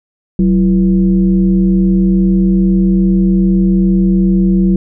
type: tone with frequency modulation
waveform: sine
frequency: 188.2 Hz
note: F#3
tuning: 30 cents sharp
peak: -7 dBFS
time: 0.39-4.76 s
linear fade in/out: 2 ms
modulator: 147 Hz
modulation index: 0.67
effects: none